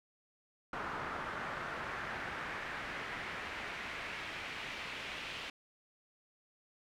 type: noise with band-pass filter sweep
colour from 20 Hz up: brown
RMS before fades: -42 dBFS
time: 0.73-5.5 s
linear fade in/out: 2 ms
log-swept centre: 1300 to 2800 Hz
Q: 1.8
effects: none